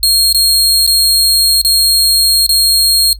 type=tone with dropouts; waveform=sawtooth; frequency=4251 Hz; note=C8; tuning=27 cents sharp; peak=-4 dBFS; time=0.03-3.13 s; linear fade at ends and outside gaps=1 ms; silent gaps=0.327-0.346 / 0.865-0.875 / 1.615-1.648 / 2.465-2.492 s; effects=noise-tail reverb RT60 0.1 s tail -17 dB re dry + added 50 Hz sine -27 dBFS peak until 3.19 s